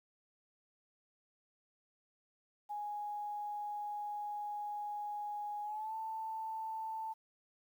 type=tone with pitch glide; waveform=sine; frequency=830.6 to 885.1 Hz; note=G#5 to A5; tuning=0 to +10 cents; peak=-38 dBFS; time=2.69-7.14 s; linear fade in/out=20 ms; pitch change=+110 cents; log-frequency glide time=5.63-5.94 s; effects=11-bit